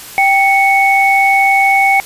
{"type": "tone pair together", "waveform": "sine", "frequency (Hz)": [783.8, 2217], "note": ["G5", "C#7"], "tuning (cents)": [0, 0], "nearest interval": "octave + tritone", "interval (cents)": 1800, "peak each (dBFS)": -10, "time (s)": [0.18, 2], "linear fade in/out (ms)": 0, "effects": ["white hiss -31 dBFS RMS until 2.05 s", "resampled to 32000 Hz"]}